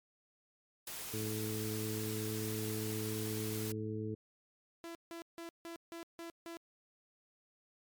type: noise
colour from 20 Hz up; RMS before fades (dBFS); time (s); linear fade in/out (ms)
white; -44; 0.87-3.72; 2
type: harmonic tone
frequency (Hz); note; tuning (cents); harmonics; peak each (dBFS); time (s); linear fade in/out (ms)
108.3; A2; -27; 1 / 2 / 3 / 4; -40 / -43 / -43 / -42; 1.13-4.15; 10
type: tone bursts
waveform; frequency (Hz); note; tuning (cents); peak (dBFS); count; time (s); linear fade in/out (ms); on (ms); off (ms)
sawtooth; 335.5; E4; +31; -40; 7; 4.84-6.57; 0; 110; 160
effects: MP3 96 kbps